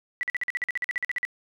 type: tone bursts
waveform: sine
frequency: 1964 Hz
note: B6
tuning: 10 cents flat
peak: -24 dBFS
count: 16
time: 0.21-1.251 s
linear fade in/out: 0 ms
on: 21 ms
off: 47 ms
effects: none